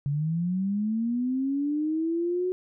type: linear sweep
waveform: sine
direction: up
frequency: 138.59 to 370 Hz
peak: -24 dBFS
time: 0.06-2.52 s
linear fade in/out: 0 ms
effects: none